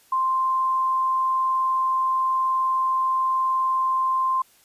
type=tone; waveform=sine; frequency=1046.5 Hz; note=C6; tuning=in tune; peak=-19 dBFS; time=0.12-4.42 s; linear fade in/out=5 ms; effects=white hiss -57 dBFS RMS until 4.64 s + resampled to 32000 Hz